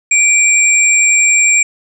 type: tone pair together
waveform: sine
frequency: 2349 / 7469 Hz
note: D7 / A#8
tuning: 0 / +2 cents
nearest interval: octave + minor sixth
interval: 2002 cents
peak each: -10 dBFS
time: 0.11-1.63 s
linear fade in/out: 5 ms
effects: none